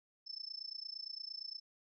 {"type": "tone with amplitude modulation", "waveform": "sine", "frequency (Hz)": 5274, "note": "E8", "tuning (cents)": 0, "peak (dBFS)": -39, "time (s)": [0.26, 1.6], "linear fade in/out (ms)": 20, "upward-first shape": "sine", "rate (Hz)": 28.7, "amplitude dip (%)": 95, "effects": []}